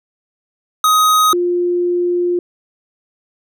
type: tone pair in turn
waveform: square / sine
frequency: 1256 / 352.5 Hz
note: D#6 / F4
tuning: +16 / +16 cents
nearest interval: octave + minor seventh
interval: 2200 cents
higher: first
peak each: -10 / -13 dBFS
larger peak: first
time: 0.84-1.33 / 1.33-2.39 s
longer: second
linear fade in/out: 2 ms
effects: none